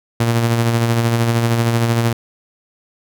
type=tone with tremolo; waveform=sawtooth; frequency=116.54 Hz; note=A#2; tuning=in tune; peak=-8 dBFS; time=0.2-2.13 s; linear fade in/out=5 ms; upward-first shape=sine; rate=13 Hz; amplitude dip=40%; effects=none